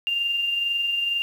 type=tone with amplitude modulation; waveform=sine; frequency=2794 Hz; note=F7; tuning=in tune; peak=-20 dBFS; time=0.07-1.22 s; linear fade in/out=0 ms; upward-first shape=sine; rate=22.1 Hz; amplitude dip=35%; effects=8-bit